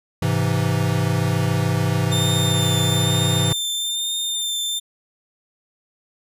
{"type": "chord", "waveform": "square", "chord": "Ab augmented", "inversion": "none", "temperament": "equal", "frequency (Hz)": [103.83, 130.81, 164.81], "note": ["Ab2", "C3", "E3"], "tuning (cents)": [0, 0, 0], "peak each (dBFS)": -23, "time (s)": [0.22, 3.53], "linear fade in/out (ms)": 5}
{"type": "tone with vibrato", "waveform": "sawtooth", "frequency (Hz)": 3600, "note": "A7", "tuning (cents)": 39, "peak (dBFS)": -19, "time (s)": [2.11, 4.8], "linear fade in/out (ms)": 20, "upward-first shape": "triangle", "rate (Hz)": 1.1, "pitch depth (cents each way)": 22}
{"effects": ["resampled to 32000 Hz"]}